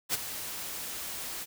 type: noise with ADSR envelope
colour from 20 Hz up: white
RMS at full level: -27 dBFS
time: 0.09-1.46 s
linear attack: 51 ms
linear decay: 19 ms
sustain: -11 dB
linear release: 37 ms
effects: none